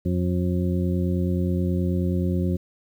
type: harmonic tone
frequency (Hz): 89.4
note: F2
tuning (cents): +41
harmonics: 1 / 2 / 3 / 4 / 6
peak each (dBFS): -24 / -24 / -31 / -30 / -36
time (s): 0.05-2.57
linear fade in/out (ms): 10
effects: 9-bit